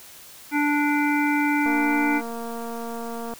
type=harmonic tone; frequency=292.9 Hz; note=D4; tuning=5 cents flat; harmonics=1 / 3 / 5 / 7 / 8; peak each=-21 / -26 / -28 / -29 / -30 dBFS; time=0.51-2.22 s; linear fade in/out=50 ms
type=click train; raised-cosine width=1 ms; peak=-21 dBFS; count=390; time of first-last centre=1.66-3.337 s; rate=232 Hz
effects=white hiss -45 dBFS RMS until 3.39 s